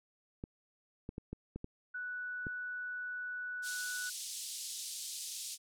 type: clicks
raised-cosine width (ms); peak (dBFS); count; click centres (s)
3; -28; 7; 0.439 / 1.091 / 1.181 / 1.33 / 1.56 / 1.644 / 2.468
type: tone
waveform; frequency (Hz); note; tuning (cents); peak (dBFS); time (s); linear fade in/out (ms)
sine; 1480; F#6; 0; -38; 1.94-4.1; 10
type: band-pass noise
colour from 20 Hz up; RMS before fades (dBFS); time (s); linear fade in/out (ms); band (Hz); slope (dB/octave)
white; -43; 3.62-5.58; 50; 3500 to 9900; 24
effects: none